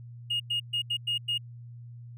triangle tone bursts at uneven times, 2857 Hz, F7, 39 cents sharp, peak -23 dBFS, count 6, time 0.3-0.4 / 0.5-0.6 / 0.73-0.82 / 0.9-0.97 / 1.07-1.18 / 1.28-1.38 s, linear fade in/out 10 ms, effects tanh soft clip ceiling -22 dBFS + added 119 Hz sine -42 dBFS peak until 2.17 s

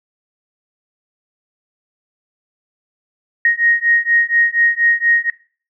sine beating tone pair, 1869 / 1873.2 Hz, A#6 / A#6, +4 / +8 cents, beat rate 4.2 Hz, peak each -15 dBFS, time 3.45-5.3 s, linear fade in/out 2 ms, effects noise-tail reverb RT60 0.4 s tail -19 dB re dry

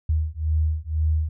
sine beating tone pair, 77.2 / 79.2 Hz, D#2 / D#2, -13 / +31 cents, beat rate 2 Hz, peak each -23 dBFS, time 0.09-1.29 s, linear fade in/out 5 ms, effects none

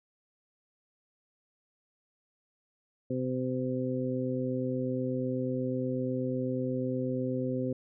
harmonic tone, 128.2 Hz, C3, 35 cents flat, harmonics 1 / 2 / 3 / 4, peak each -35 / -32 / -37 / -35 dBFS, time 3.1-7.73 s, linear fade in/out 5 ms, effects none

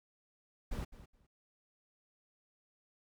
brown noise with echo, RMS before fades -38 dBFS, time 0.71-0.85 s, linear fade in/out 10 ms, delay 210 ms, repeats 2, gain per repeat -15 dB, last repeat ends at 1.27 s, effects none

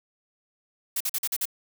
blue noise bursts, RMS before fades -27 dBFS, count 6, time 0.96-1.455 s, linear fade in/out 5 ms, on 45 ms, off 45 ms, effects none

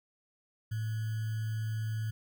sine tone with sample-and-hold, 110 Hz, A2, in tune, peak -31 dBFS, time 0.71-2.11 s, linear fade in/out 10 ms, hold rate 1575 Hz, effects none

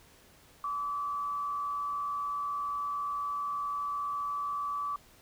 sine tone with frequency modulation, 1151 Hz, D6, 35 cents flat, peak -31 dBFS, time 0.64-4.96 s, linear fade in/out 2 ms, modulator 102 Hz, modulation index 0.4, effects pink hiss -59 dBFS RMS until 5.21 s

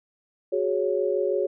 sine chord, F# suspended second, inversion none, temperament just, 370 / 416.2 / 555 Hz, F#4 / G#4 / C#5, 0 / +4 / +2 cents, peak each -26 dBFS, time 0.52-1.47 s, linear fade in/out 10 ms, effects none

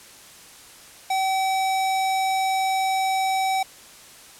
square tone, 765 Hz, G5, 42 cents flat, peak -21 dBFS, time 1.1-3.63 s, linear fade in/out 5 ms, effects white hiss -46 dBFS RMS until 4.39 s + low-pass 11000 Hz 12 dB/octave

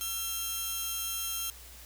5% pulse tone pair together, 1347 / 3201 Hz, E6 / G7, +37 / +36 cents, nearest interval octave + minor third, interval 1499 cents, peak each -27 / -25 dBFS, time 0.01-1.5 s, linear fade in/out 0 ms, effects added 60 Hz sine -51 dBFS peak until 1.85 s + white hiss -51 dBFS RMS until 1.85 s

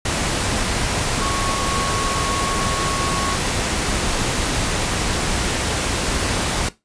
sine tone in noise, 1102 Hz, C#6, 11 cents flat, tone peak -25 dBFS, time 1.21-3.36 s, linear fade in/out 5 ms, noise pink, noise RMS -21 dBFS, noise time 0.05-6.69 s, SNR -7 dB, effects noise-tail reverb RT60 0.2 s tail -17 dB re dry + resampled to 22050 Hz

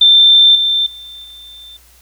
sine tone with level steps, 3567 Hz, A7, 23 cents sharp, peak -4 / -11 / -30 / -33 dBFS, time 0.01-1.77 s, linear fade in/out 5 ms, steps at 0.55 / 0.86 / 1.24 s, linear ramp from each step 5 ms, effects added 60 Hz sine -48 dBFS peak until 2.01 s + white hiss -48 dBFS RMS until 2.01 s

